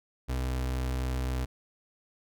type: tone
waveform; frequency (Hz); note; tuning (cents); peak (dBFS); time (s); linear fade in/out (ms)
35% pulse; 63.7; C2; -46; -27; 0.28-1.46; 20
effects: none